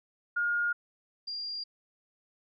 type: tone pair in turn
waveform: sine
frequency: 1423 / 4786 Hz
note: F6 / D8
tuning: +32 / +32 cents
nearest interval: octave + major sixth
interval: 2100 cents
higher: second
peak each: -26 / -34 dBFS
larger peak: first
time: 0.36-0.73 / 1.27-1.64 s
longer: neither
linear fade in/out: 10 ms
effects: none